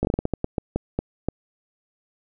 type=slowing click train; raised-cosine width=2 ms; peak=-9 dBFS; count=13; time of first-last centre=0.03-1.286 s; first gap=18 ms; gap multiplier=1.29; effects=none